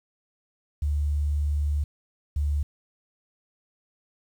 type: tone pair in turn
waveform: sine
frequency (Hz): 73.42 / 73.04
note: D2 / D2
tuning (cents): 0 / -9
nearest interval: unison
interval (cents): 9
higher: first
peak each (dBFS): -22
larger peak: neither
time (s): 0.82-1.84 / 2.36-2.63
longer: first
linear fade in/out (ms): 5
effects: 9-bit